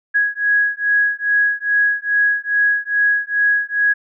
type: beating tone pair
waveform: sine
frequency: 1661.2 / 1663.6 Hz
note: G#6 / G#6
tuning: 0 / +2 cents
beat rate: 2.4 Hz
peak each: -17 / -17 dBFS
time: 0.14-3.94 s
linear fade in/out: 20 ms
effects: none